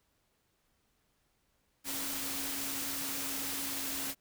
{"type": "tone in noise", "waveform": "sine", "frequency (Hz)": 275, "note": "C#4", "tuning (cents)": -14, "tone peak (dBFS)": -45, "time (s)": [1.84, 4.15], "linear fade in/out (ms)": 50, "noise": "white", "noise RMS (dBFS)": -37, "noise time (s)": [1.84, 4.15], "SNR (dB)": -11, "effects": ["pink hiss -75 dBFS RMS until 4.2 s"]}